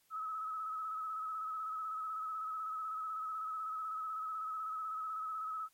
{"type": "tone with vibrato", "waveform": "sine", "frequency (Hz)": 1287, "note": "E6", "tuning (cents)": -42, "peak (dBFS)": -37, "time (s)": [0.1, 5.69], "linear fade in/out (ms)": 50, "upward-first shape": "square", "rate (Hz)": 16, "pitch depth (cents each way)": 29, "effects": ["white hiss -72 dBFS RMS until 5.73 s", "MP3 64 kbps"]}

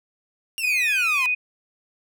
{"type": "exponential sweep", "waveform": "sawtooth", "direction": "down", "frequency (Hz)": [2832, 989], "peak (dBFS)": -23, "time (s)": [0.58, 1.26], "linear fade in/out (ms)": 0}
{"type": "tone", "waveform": "sine", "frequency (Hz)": 2489, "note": "D#7", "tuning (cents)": 0, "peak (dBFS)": -19, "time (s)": [0.63, 1.35], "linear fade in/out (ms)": 10}
{"effects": []}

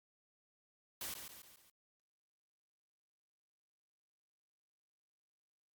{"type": "noise with echo", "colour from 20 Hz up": "white", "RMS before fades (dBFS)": -43, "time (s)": [1.01, 1.14], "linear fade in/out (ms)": 2, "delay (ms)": 140, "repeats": 4, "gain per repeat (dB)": -6, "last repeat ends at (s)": 1.7, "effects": ["Opus 48 kbps"]}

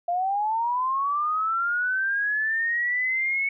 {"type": "linear sweep", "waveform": "sine", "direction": "up", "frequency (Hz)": [685, 2217], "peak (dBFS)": -22, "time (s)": [0.08, 3.49], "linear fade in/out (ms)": 5, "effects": []}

